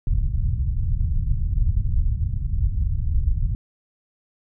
pink low-pass noise, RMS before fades -21 dBFS, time 0.07-3.55 s, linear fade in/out 2 ms, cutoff 110 Hz, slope 24 dB/octave, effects none

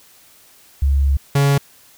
sine / 45% pulse tone pair in turn, 69.3 / 140.45 Hz, C#2 / C#3, 0 / +23 cents, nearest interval octave, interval 1223 cents, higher second, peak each -12 dBFS, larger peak neither, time 0.82-1.17 / 1.35-1.58 s, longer first, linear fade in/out 5 ms, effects white hiss -49 dBFS RMS until 1.97 s

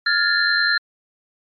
sine tone cluster, 1404 / 1688 / 1778 / 4135 Hz, F6 / G#6 / A6 / C8, +9 / +28 / +18 / -21 cents, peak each -21 dBFS, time 0.06-0.78 s, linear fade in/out 5 ms, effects MP3 64 kbps

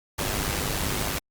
pink noise with amplitude modulation, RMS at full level -25 dBFS, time 0.18-1.19 s, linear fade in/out 10 ms, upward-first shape sine, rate 101 Hz, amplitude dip 60%, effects Opus 48 kbps

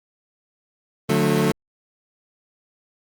25% pulse chord, D major, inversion none, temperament equal with one note detuned, 146.83 / 181.29 / 220 Hz, D3 / F#3 / A3, 0 / -35 / 0 cents, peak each -18 dBFS, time 1.09-1.52 s, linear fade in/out 5 ms, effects Opus 32 kbps

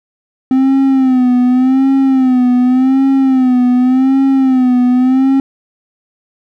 triangle tone with vibrato, 258.8 Hz, C4, 19 cents flat, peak -5 dBFS, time 0.51-5.4 s, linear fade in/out 2 ms, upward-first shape sine, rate 0.87 Hz, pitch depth 77 cents each way, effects none

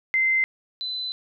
sine tone pair in turn, 2075 / 4018 Hz, C7 / B7, -15 / +29 cents, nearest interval major seventh, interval 1144 cents, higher second, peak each -18 / -27 dBFS, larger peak first, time 0.14-0.44 / 0.81-1.12 s, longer second, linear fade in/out 0 ms, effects none

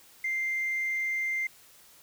sine tone, 2093 Hz, C7, in tune, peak -26 dBFS, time 0.24-1.47 s, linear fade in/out 5 ms, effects tanh soft clip ceiling -24 dBFS + white hiss -56 dBFS RMS until 2.02 s

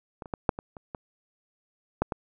clicks, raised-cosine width 1 ms, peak -24 / -28 / -16 / -6 / -21 / -28 / -21 / -9 / -16 dBFS, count 9, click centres 0.222 / 0.258 / 0.338 / 0.492 / 0.589 / 0.768 / 0.948 / 2.02 / 2.122 s, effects none

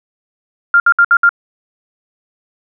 sine tone bursts, 1396.9 Hz, F6, in tune, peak -5 dBFS, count 5, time 0.74-1.292 s, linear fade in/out 2 ms, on 60 ms, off 63 ms, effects none

